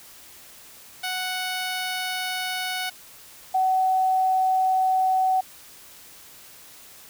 10% pulse / sine tone pair in turn, 740 / 752.9 Hz, F#5 / F#5, 0 / +30 cents, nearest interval unison, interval 30 cents, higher second, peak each -18 dBFS, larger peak neither, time 1.03-2.9 / 3.54-5.41 s, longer neither, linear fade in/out 10 ms, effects white hiss -47 dBFS RMS until 7.09 s

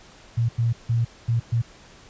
sine tone bursts at uneven times, 116.54 Hz, A#2, in tune, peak -18 dBFS, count 5, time 0.37-0.49 / 0.58-0.73 / 0.89-1.05 / 1.28-1.4 / 1.52-1.62 s, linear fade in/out 10 ms, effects pink hiss -49 dBFS RMS until 2.09 s + resampled to 16000 Hz

